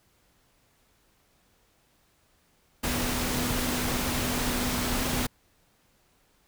sine tone in noise, 246.9 Hz, B3, in tune, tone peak -33 dBFS, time 2.83-5.27 s, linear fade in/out 10 ms, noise pink, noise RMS -29 dBFS, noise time 2.83-5.27 s, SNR -7 dB, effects pink hiss -66 dBFS RMS until 6.47 s

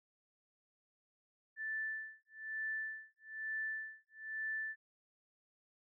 sine tone with tremolo, 1760 Hz, A6, in tune, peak -36 dBFS, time 1.56-4.76 s, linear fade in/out 50 ms, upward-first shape sine, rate 1.1 Hz, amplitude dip 100%, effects none

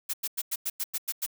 blue noise bursts, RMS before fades -30 dBFS, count 9, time 0.09-1.264 s, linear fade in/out 10 ms, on 46 ms, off 95 ms, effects none

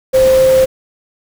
sine tone in noise, 523.3 Hz, C5, in tune, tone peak -6 dBFS, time 0.13-0.66 s, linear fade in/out 20 ms, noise pink, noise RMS -23 dBFS, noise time 0.13-0.66 s, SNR +14 dB, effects none

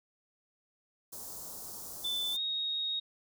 white band-stop noise, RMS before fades -44 dBFS, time 1.12-2.37 s, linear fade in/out 10 ms, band 1100 to 5100 Hz, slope 24 dB/octave
sine tone with pitch glide, 3520 to 3751 Hz, A7 to A#7, 0 to +10 cents, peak -31 dBFS, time 2.04-3 s, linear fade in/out 10 ms, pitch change +110 cents, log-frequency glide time 2.32-2.4 s
effects none

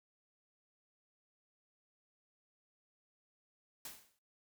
white noise with exponential decay, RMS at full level -44 dBFS, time 3.85-4.19 s, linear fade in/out 2 ms, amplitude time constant 72 ms, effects noise-tail reverb RT60 0.3 s tail -21 dB re dry

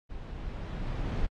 brown noise with level ramp, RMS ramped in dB -41 to -29 dBFS, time 0.09-1.27 s, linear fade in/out 20 ms, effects low-pass 4000 Hz 12 dB/octave + AAC 48 kbps

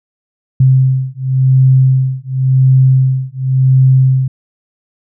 sine beating tone pair, 130.81 / 131.73 Hz, C3 / C3, 0 / +12 cents, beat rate 0.92 Hz, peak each -10 dBFS, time 0.6-4.28 s, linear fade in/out 5 ms, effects none

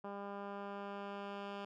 10% pulse tone with low-pass filter sweep, 200.6 Hz, G3, 40 cents sharp, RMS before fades -45 dBFS, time 0.04-1.65 s, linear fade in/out 5 ms, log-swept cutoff 1200 to 3100 Hz, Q 0.98, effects none

